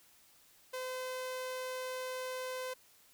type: tone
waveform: sawtooth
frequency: 512 Hz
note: C5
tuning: 38 cents flat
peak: -34 dBFS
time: 0.73-2.74 s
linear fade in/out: 10 ms
effects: white hiss -64 dBFS RMS until 3.13 s